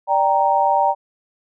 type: chord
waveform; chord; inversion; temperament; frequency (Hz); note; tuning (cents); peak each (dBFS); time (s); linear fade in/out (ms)
sine; G minor; second; equal; 587.3 / 784 / 932.3; D5 / G5 / Bb5; 0 / 0 / 0; -21 / -17 / -17; 0.07-0.95; 50
effects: none